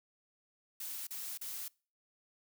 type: noise bursts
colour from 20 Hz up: blue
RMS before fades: -42 dBFS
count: 3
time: 0.8-1.682 s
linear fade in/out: 5 ms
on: 270 ms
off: 36 ms
effects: noise-tail reverb RT60 0.4 s tail -26 dB re dry